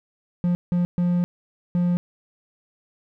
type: tone bursts at uneven times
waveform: triangle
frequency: 176.1 Hz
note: F3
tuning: 15 cents sharp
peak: -16 dBFS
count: 4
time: 0.44-0.55 / 0.72-0.85 / 0.98-1.24 / 1.75-1.97 s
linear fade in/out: 0 ms
effects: none